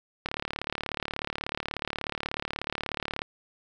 click train, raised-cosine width 0.3 ms, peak -14 dBFS, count 109, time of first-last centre 0.26-3.219 s, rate 36.5 Hz, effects none

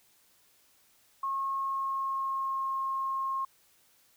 sine tone with pitch glide, 1085 to 1073.2 Hz, C#6 to C6, -37 to +44 cents, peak -29 dBFS, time 1.23-3.45 s, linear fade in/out 5 ms, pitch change -19 cents, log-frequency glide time 1.54-2.73 s, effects white hiss -65 dBFS RMS until 4.16 s

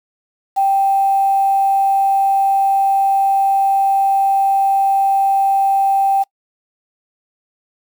sine tone with quantisation, 784 Hz, G5, in tune, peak -11 dBFS, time 0.56-6.24 s, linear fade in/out 20 ms, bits 6, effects noise-tail reverb RT60 0.1 s tail -25 dB re dry

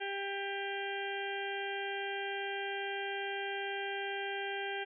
harmonic tone, 396.4 Hz, G4, 19 cents sharp, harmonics 1 / 2 / 4 / 5 / 6 / 7 / 8, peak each -40 / -41 / -41 / -47 / -46 / -48 / -46 dBFS, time 0-4.85 s, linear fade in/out 20 ms, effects none

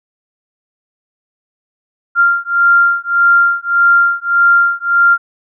sine beating tone pair, 1390 / 1391.7 Hz, F6 / F6, -9 / -6 cents, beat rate 1.7 Hz, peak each -11 dBFS, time 2.15-5.18 s, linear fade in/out 50 ms, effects none

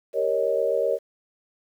sine chord, Eb dominant seventh, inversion first, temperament equal, 392 / 466.2 / 554.4 / 622.3 Hz, G4 / Bb4 / Db5 / Eb5, 0 / 0 / 0 / 0 cents, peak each -30 / -25 / -24 / -27 dBFS, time 0.13-0.99 s, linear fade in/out 50 ms, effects 9-bit

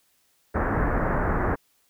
pink low-pass noise, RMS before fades -24 dBFS, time 0.54-1.56 s, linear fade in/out 20 ms, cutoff 1800 Hz, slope 48 dB/octave, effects white hiss -66 dBFS RMS until 1.89 s

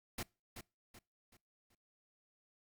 pink noise with echo, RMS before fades -41 dBFS, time 0.18-0.23 s, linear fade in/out 5 ms, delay 380 ms, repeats 4, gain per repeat -8 dB, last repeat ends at 1.75 s, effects noise-tail reverb RT60 0.3 s tail -25 dB re dry + Opus 48 kbps

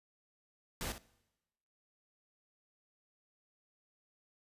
pink noise with echo, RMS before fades -39 dBFS, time 0.81-0.92 s, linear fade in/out 0 ms, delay 60 ms, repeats 1, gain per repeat -10 dB, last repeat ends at 0.98 s, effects noise-tail reverb RT60 1.0 s tail -22 dB re dry + resampled to 32000 Hz

